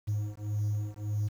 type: beating tone pair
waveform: triangle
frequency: 103.83 / 105.53 Hz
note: G#2 / G#2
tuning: 0 / +28 cents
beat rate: 1.7 Hz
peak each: -30 / -30 dBFS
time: 0.07-1.29 s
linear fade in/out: 20 ms
effects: tanh soft clip ceiling -20 dBFS + 9-bit